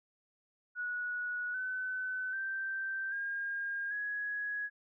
sine tone with pitch steps, 1464 / 1513 / 1563.6 / 1616 / 1670.1 Hz, F#6 / F#6 / G6 / G#6 / G#6, -19 / +38 / -5 / -48 / +9 cents, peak -34 dBFS, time 0.75-4.7 s, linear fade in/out 50 ms, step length 790 ms, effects none

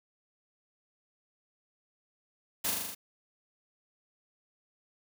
white noise with echo, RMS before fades -31 dBFS, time 2.64-2.71 s, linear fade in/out 10 ms, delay 40 ms, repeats 6, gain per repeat -2 dB, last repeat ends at 2.95 s, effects none

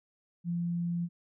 sine tone, 172.1 Hz, F3, 25 cents flat, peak -29 dBFS, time 0.44-1.09 s, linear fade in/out 50 ms, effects none

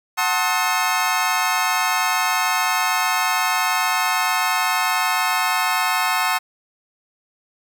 25% pulse chord, F# diminished seventh, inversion none, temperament just, 740 / 888 / 1065.6 / 1278.7 Hz, F#5 / A5 / C6 / Eb6, 0 / +16 / +31 / +47 cents, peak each -20 dBFS, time 0.17-6.39 s, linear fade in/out 20 ms, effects none

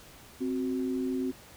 sine tone pair together, 261.6 / 370 Hz, C4 / F#4, 0 / 0 cents, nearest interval tritone, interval 600 cents, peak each -29 / -34 dBFS, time 0.4-1.32 s, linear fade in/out 20 ms, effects pink hiss -52 dBFS RMS until 1.56 s

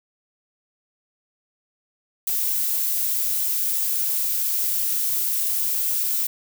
violet noise, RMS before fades -23 dBFS, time 2.27-6.27 s, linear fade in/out 5 ms, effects none

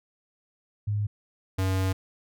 sine / square tone pair in turn, 104 / 94.63 Hz, G#2 / F#2, +3 / +39 cents, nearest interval major second, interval 164 cents, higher first, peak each -24 dBFS, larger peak neither, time 0.87-1.07 / 1.58-1.93 s, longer second, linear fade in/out 10 ms, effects none

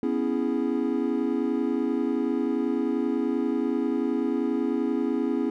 triangle chord, C# minor seventh, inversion third, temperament equal, 246.9 / 277.2 / 329.6 / 415.3 Hz, B3 / C#4 / E4 / G#4, 0 / 0 / 0 / 0 cents, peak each -26 / -26 / -27 / -29 dBFS, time 0.03-5.5 s, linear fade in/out 2 ms, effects none

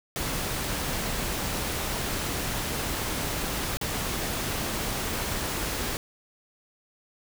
pink noise with dropouts, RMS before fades -30 dBFS, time 0.16-5.97 s, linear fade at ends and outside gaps 0 ms, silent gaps 3.771-3.813 s, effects none

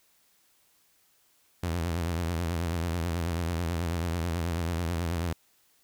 sawtooth tone with vibrato, 84.8 Hz, E2, 50 cents sharp, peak -24 dBFS, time 1.63-5.33 s, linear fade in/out 5 ms, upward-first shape triangle, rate 9.2 Hz, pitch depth 110 cents each way, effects white hiss -66 dBFS RMS until 5.83 s

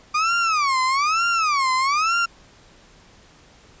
35% pulse tone with vibrato, 1196 Hz, D6, 31 cents sharp, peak -16 dBFS, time 0.14-2.26 s, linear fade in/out 10 ms, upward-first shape sine, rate 1.1 Hz, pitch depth 260 cents each way, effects pink hiss -51 dBFS RMS until 3.8 s + resampled to 16000 Hz

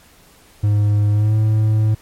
triangle tone with pitch glide, 103.83 to 108.3 Hz, G#2 to A2, 0 to -27 cents, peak -10 dBFS, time 0.63-1.95 s, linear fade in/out 10 ms, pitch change +73 cents, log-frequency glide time 1.12-1.35 s, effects pink hiss -49 dBFS RMS until 2.01 s + MP3 64 kbps

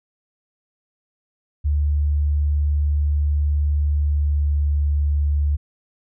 sine tone with pitch glide, 73.42 to 72.91 Hz, D2 to D2, 0 to -12 cents, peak -16 dBFS, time 1.64-5.57 s, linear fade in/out 20 ms, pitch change -12 cents, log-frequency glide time 4-4.53 s, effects none

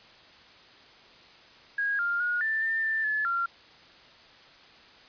sine tone with pitch steps, 1641 / 1400 / 1442 / 1772 / 1796 / 1778 / 1722 / 1379 Hz, G#6 / F6 / F#6 / A6 / A6 / A6 / A6 / F6, -21 / +4 / -45 / +12 / +35 / +18 / -38 / -22 cents, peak -25 dBFS, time 1.78-3.46 s, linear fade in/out 5 ms, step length 210 ms, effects white hiss -53 dBFS RMS until 5.08 s + resampled to 11025 Hz

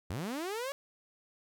sawtooth linear sweep, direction up, 75 to 571 Hz, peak -31 dBFS, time 0.1-0.72 s, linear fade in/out 0 ms, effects 12-bit

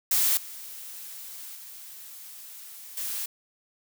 blue noise with level steps, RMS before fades -23 / -41 / -44 / -32 dBFS, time 0.11-3.26 s, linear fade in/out 5 ms, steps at 0.37 / 1.55 / 2.97 s, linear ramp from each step 2 ms, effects none

